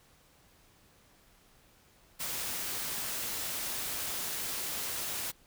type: noise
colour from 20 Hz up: white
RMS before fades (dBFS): -36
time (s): 2.19-5.32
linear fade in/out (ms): 20
effects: pink hiss -63 dBFS RMS until 5.46 s